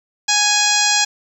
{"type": "harmonic tone with a mistuned harmonic", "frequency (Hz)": 830.6, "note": "G#5", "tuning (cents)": 0, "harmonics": [1, 2, 3, 4, 5, 6, 7, 8, 9], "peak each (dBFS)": [-22, -22, -22, -22, -22, -22, -22, -22, -22], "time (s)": [0.28, 1.05], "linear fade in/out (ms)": 10, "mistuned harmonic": 7, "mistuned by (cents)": -29, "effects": ["7-bit"]}